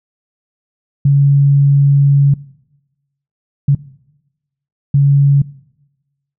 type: tone bursts at uneven times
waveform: sine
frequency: 140.6 Hz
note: C#3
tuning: 25 cents sharp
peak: -6 dBFS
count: 3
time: 1.05-2.34 / 3.68-3.75 / 4.94-5.42 s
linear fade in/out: 5 ms
effects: noise-tail reverb RT60 1.0 s tail -21 dB re dry